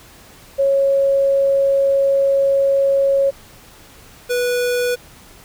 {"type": "tone pair in turn", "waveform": ["sine", "square"], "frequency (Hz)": [550, 490], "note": ["C#5", "B4"], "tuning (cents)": [-14, -14], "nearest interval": "major second", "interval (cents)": 200, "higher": "first", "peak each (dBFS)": [-12, -17], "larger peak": "first", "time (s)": [[0.58, 3.31], [4.29, 4.96]], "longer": "first", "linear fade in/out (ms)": 20, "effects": ["pink hiss -44 dBFS RMS until 5.44 s"]}